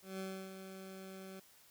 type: tone with ADSR envelope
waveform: 20% pulse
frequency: 190.5 Hz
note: G3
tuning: 49 cents flat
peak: -35 dBFS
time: 0.02-1.4 s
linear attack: 170 ms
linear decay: 310 ms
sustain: -8 dB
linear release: 8 ms
effects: white hiss -64 dBFS RMS until 1.7 s